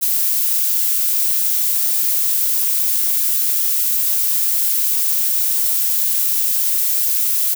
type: noise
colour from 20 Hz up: violet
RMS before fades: -17 dBFS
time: 0.01-7.55 s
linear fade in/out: 20 ms
effects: none